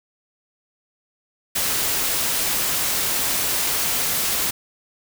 white noise, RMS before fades -22 dBFS, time 1.55-4.51 s, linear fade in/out 10 ms, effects none

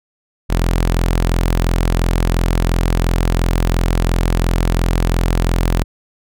sawtooth tone, 42.88 Hz, F1, 31 cents flat, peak -9 dBFS, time 0.49-5.84 s, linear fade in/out 20 ms, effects none

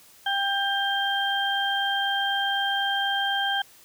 harmonic tone, 793 Hz, G5, 20 cents sharp, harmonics 1 / 2 / 4, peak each -27 / -27 / -27 dBFS, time 0.26-3.62 s, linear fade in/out 5 ms, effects white hiss -53 dBFS RMS until 3.84 s

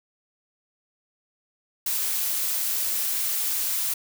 blue noise, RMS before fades -26 dBFS, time 1.86-3.94 s, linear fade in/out 5 ms, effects none

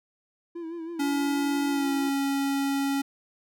triangle tone with vibrato, 332.9 Hz, E4, 17 cents sharp, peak -31 dBFS, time 0.55-2.1 s, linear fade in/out 10 ms, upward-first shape sine, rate 6.2 Hz, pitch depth 59 cents each way
square tone with pitch glide, 282.7 to 276.7 Hz, C#4 to C#4, +34 to -3 cents, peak -25 dBFS, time 0.99-3.02 s, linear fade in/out 10 ms, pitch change -37 cents, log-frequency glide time 1.7-1.88 s
effects none

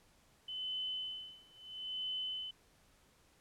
sine tone with tremolo, 3029 Hz, F#7, 40 cents sharp, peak -36 dBFS, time 0.48-2.51 s, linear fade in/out 5 ms, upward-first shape sine, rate 0.75 Hz, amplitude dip 95%, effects pink hiss -68 dBFS RMS until 3.4 s + low-pass 12000 Hz 12 dB/octave

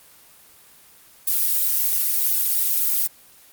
violet noise with flanger, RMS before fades -20 dBFS, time 1.27-3.07 s, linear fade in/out 5 ms, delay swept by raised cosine 1.4 to 4.6 ms, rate 3.2 Hz, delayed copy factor -0.55, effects white hiss -50 dBFS RMS until 3.52 s + Opus 24 kbps

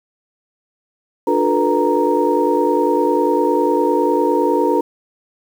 sine tone cluster, 296.4 / 356.4 / 444 / 493.9 / 931 Hz, D4 / F4 / A4 / B4 / A#5, +16 / +35 / +16 / 0 / -2 cents, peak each -19 dBFS, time 1.27-4.81 s, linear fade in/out 5 ms, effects tanh soft clip ceiling -1 dBFS + 7-bit

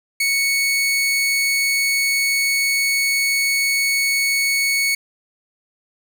sawtooth tone, 2217 Hz, C#7, in tune, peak -13 dBFS, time 0.2-4.95 s, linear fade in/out 5 ms, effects 9-bit

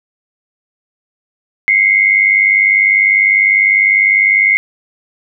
sine tone pair together, 2075 / 2175 Hz, C7 / C#7, -15 / -33 cents, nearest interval minor second, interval 82 cents, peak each -10 dBFS, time 1.68-4.57 s, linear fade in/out 0 ms, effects none

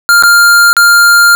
square tone with dropouts, 1400 Hz, F6, 4 cents sharp, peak -3 dBFS, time 0.09-1.35 s, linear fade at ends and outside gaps 0 ms, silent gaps 0.225-0.235 / 0.73-0.767 s, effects 7-bit

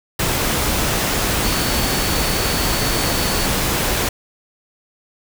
sine tone in noise, 4460 Hz, C#8, 10 cents sharp, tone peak -28 dBFS, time 1.44-3.46 s, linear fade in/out 5 ms, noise pink, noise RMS -19 dBFS, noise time 0.19-4.09 s, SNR -12 dB, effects none

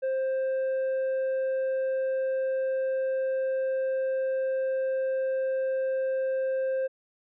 sine tone with tanh clipping, 527 Hz, C5, 12 cents sharp, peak -26 dBFS, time 0.02-6.88 s, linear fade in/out 20 ms, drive 4 dB, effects none

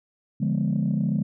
sine chord, D diminished seventh, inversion none, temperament equal, 146.83 / 174.61 / 207.7 / 246.9 Hz, D3 / F3 / Ab3 / Cb4, 0 / 0 / 0 / 0 cents, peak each -25 / -26 / -24 / -30 dBFS, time 0.4-1.23 s, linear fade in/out 10 ms, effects tanh soft clip ceiling -15 dBFS

